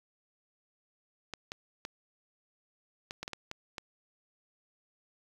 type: clicks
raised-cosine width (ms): 0.2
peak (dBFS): -21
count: 9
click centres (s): 1.337 / 1.519 / 1.851 / 3.109 / 3.23 / 3.279 / 3.333 / 3.514 / 3.782
effects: 8-bit